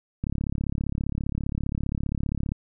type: click train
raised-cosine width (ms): 5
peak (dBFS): -15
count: 81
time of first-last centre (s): 0.24-2.519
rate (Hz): 35.1
effects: none